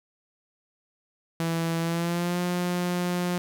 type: tone with pitch glide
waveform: sawtooth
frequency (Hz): 165.6 to 177.49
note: E3 to F3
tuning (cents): +8 to +28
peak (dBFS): -21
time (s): 1.4-3.38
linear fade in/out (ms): 0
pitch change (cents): +120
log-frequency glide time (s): 1.8-2.4
effects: none